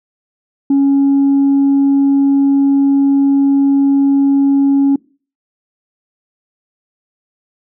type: tone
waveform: sine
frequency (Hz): 277.2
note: C#4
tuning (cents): 0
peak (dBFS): -6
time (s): 0.7-4.96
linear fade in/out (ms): 5
effects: noise-tail reverb RT60 0.4 s tail -24 dB re dry + tanh soft clip ceiling -6 dBFS